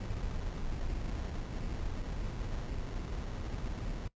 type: noise with sample-and-hold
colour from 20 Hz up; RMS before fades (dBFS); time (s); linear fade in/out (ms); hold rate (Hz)
brown; -37; 0-4.08; 5; 2450
effects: noise-tail reverb RT60 0.1 s tail -19 dB re dry + resampled to 16000 Hz